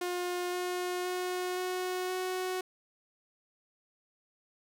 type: tone with pitch steps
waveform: sawtooth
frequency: 356.9 / 360 / 363.1 / 366.3 / 369.5 Hz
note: F4 / F#4 / F#4 / F#4 / F#4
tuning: +38 / -47 / -33 / -17 / -2 cents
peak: -28 dBFS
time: 0.01-2.61 s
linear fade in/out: 5 ms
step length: 520 ms
effects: none